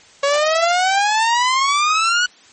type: exponential sweep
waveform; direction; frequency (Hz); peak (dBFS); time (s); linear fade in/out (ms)
sawtooth; up; 554.4 to 1480; -10; 0.23-2.26; 5
effects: white hiss -47 dBFS RMS until 2.52 s + MP3 32 kbps